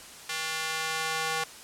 square tone with high-pass filter sweep, 159.7 Hz, D#3, 45 cents sharp, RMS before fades -31 dBFS, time 0.29-1.44 s, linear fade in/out 5 ms, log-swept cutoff 1800 to 860 Hz, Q 0.77, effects white hiss -46 dBFS RMS until 1.63 s + low-pass 10000 Hz 12 dB/octave

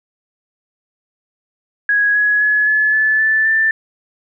sine tone with pitch steps, 1661.2 / 1679.5 / 1698.1 / 1716.8 / 1735.7 / 1754.9 / 1774.3 Hz, G#6 / G#6 / G#6 / A6 / A6 / A6 / A6, 0 / +19 / +38 / -43 / -24 / -5 / +14 cents, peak -11 dBFS, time 1.89-3.71 s, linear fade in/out 2 ms, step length 260 ms, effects none

